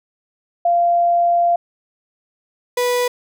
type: tone pair in turn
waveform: sine / 35% pulse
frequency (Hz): 692 / 491.4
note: F5 / B4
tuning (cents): -16 / -9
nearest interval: tritone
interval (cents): 593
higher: first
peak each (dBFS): -12 / -14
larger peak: first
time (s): 0.65-1.56 / 2.77-3.08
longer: first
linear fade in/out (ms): 5
effects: none